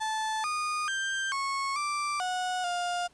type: tone with pitch steps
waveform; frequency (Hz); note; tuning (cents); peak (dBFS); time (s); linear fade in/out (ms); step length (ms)
35% pulse; 873 / 1227 / 1576 / 1098 / 1174 / 733 / 706; A5 / D#6 / G6 / C#6 / D6 / F#5 / F5; -14 / -25 / +9 / -17 / -1 / -16 / +19; -27; 0-3.08; 20; 440
effects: pink hiss -63 dBFS RMS until 3.13 s + resampled to 22050 Hz